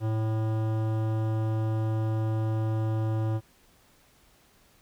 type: tone with hard clipping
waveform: sine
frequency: 110 Hz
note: A2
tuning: in tune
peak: -27 dBFS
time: 0-3.41 s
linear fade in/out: 50 ms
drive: 16 dB
effects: pink hiss -61 dBFS RMS until 4.81 s